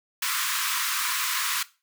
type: high-pass noise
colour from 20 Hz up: pink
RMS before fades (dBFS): -27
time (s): 0.22-1.63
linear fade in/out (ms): 5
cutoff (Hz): 1000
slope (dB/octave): 96
effects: noise-tail reverb RT60 0.3 s tail -18 dB re dry

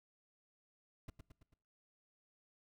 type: noise with echo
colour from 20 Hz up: brown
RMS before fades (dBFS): -45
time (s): 1.08-1.1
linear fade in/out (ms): 5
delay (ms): 110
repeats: 4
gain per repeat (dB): -5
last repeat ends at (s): 1.54
effects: noise-tail reverb RT60 0.9 s tail -25 dB re dry

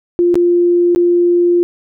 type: tone with dropouts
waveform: sine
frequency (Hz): 349.2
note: F4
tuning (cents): 0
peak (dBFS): -8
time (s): 0.19-1.63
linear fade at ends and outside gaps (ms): 0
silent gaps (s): 0.343-0.355 / 0.949-0.96
effects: none

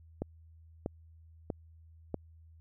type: click train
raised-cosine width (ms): 2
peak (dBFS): -20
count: 4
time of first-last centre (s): 0.22-2.143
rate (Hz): 1.56
effects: added 81 Hz sine -54 dBFS peak until 2.6 s

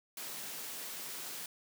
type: high-pass noise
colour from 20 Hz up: white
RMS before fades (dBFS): -43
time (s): 0.17-1.46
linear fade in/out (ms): 2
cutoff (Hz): 130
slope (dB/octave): 48
effects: none

